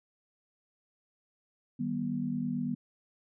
sine chord, Eb augmented, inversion none, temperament just, 155.56 / 194.45 / 243.1 Hz, Eb3 / G3 / B3, 0 / -14 / -27 cents, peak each -37 / -36 / -32 dBFS, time 1.79-2.75 s, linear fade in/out 10 ms, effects none

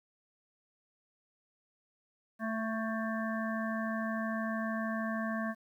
harmonic tone with a mistuned harmonic, 221.7 Hz, A3, 13 cents sharp, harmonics 1 / 3 / 5 / 7 / 8, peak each -34 / -39 / -41 / -42 / -43 dBFS, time 2.39-5.55 s, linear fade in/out 50 ms, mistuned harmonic 7, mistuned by +36 cents, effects 11-bit

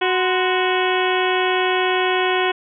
harmonic tone with a mistuned harmonic, 369.6 Hz, F#4, 2 cents flat, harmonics 1 / 2 / 3 / 4 / 5 / 6 / 7 / 8 / 9, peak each -20 / -23 / -25 / -26 / -27 / -28 / -28 / -29 / -30 dBFS, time 0.01-2.52 s, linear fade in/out 10 ms, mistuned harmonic 3, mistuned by -110 cents, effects none

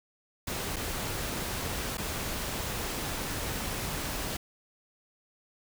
pink noise with dropouts, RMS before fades -34 dBFS, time 0.47-4.37 s, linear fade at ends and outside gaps 5 ms, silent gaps 0.761-0.765 / 1.972-1.98 s, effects none

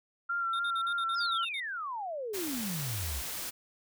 sine tone with vibrato, 1372 Hz, F6, 31 cents flat, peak -29 dBFS, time 0.29-1.45 s, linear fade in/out 10 ms, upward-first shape sine, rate 3.5 Hz, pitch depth 32 cents each way
triangle tone bursts, 3651 Hz, A#7, 37 cents flat, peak -35 dBFS, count 10, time 0.53-1.602 s, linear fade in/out 5 ms, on 64 ms, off 48 ms
sine exponential sweep, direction down, 5480 to 58.9 Hz, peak -34 dBFS, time 1.14-3.23 s, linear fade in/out 50 ms
white noise, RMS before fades -38 dBFS, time 2.33-3.51 s, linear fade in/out 20 ms
effects none

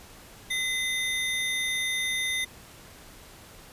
square tone pair together, 2039 / 3636 Hz, C7 / A#7, -45 / -44 cents, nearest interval minor seventh, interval 1001 cents, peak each -29 / -31 dBFS, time 0.5-2.45 s, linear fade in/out 10 ms, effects pink hiss -49 dBFS RMS until 3.72 s + resampled to 32000 Hz

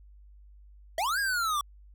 square linear two-way sweep, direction up then down, 612 to 1661.2 to 1133 Hz, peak -27 dBFS, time 0.98-1.61 s, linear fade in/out 2 ms, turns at 1.19 s, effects added 50 Hz sine -50 dBFS peak until 1.94 s

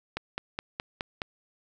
click train, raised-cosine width 0.3 ms, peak -15 dBFS, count 6, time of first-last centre 0.17-1.218 s, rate 4.77 Hz, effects none

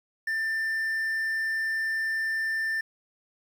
triangle tone with quantisation, 1785 Hz, A6, 24 cents sharp, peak -24 dBFS, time 0.27-2.81 s, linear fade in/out 5 ms, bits 9, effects none

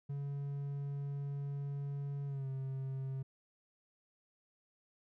triangle tone with pitch glide, 141.1 to 133.72 Hz, C#3 to C3, +31 to +38 cents, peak -35 dBFS, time 0.09-3.23 s, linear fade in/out 10 ms, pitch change -93 cents, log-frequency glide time 2.26-2.48 s, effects none

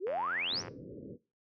sine exponential sweep, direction up, 339.6 to 6272 Hz, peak -31 dBFS, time 0-0.63 s, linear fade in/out 50 ms
click train, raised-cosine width 0.5 ms, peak -29 dBFS, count 55, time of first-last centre 0.07-0.682 s, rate 88.2 Hz
pink low-pass noise, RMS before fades -43 dBFS, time 0.49-1.18 s, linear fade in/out 50 ms, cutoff 550 Hz, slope 96 dB/octave
effects noise-tail reverb RT60 0.3 s tail -20 dB re dry + high-pass 150 Hz 12 dB/octave

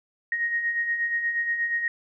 sine beating tone pair, 1864.7 / 1873.1 Hz, A#6 / A#6, 0 / +8 cents, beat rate 8.4 Hz, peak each -33 / -24 dBFS, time 0.32-1.88 s, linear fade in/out 2 ms, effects none

